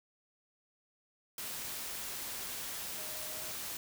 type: tone in noise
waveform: sine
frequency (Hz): 622.3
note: D#5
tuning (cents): 0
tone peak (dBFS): -52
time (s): 2.98-3.52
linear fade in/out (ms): 2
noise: white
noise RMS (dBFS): -41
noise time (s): 1.38-3.77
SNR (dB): -14
effects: none